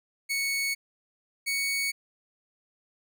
sawtooth tone pair in turn, 2217 / 2228 Hz, C#7 / C#7, 0 / +8 cents, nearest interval unison, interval 8 cents, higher second, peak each -23 dBFS, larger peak neither, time 0.29-0.75 / 1.46-1.92 s, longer neither, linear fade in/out 20 ms, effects none

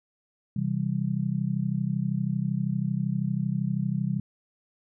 sine chord, C major, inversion none, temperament just, 130.81 / 163.52 / 196.22 Hz, C3 / E3 / G3, 0 / -14 / +2 cents, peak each -29 dBFS, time 0.56-4.2 s, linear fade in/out 5 ms, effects none

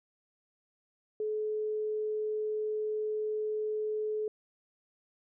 sine tone, 428.5 Hz, A4, 46 cents flat, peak -30 dBFS, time 1.2-4.28 s, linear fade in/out 2 ms, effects none

